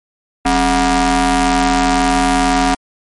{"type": "ring-modulated tone", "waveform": "sawtooth", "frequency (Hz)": 230, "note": "A#3", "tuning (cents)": -23, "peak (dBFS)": -4, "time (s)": [0.45, 2.75], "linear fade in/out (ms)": 10, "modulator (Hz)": 501, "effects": ["MP3 48 kbps"]}